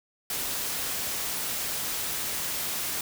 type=noise; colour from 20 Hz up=white; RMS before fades=-31 dBFS; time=0.3-3.01 s; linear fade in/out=2 ms; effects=none